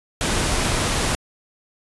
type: noise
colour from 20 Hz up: pink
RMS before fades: -21 dBFS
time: 0.21-1.15 s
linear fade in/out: 0 ms
effects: resampled to 24000 Hz